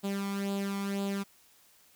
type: tone with flanger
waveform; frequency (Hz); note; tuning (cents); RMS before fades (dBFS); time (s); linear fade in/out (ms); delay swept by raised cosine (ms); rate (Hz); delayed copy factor
sawtooth; 198.3; G3; +20; -33; 0.03-1.24; 20; 0.25 to 0.92; 2; +0.65
effects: white hiss -62 dBFS RMS until 1.95 s